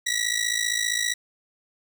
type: ring-modulated tone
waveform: 15% pulse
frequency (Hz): 1931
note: B6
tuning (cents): -39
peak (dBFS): -14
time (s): 0.06-1.14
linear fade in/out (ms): 10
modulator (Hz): 27.6
effects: none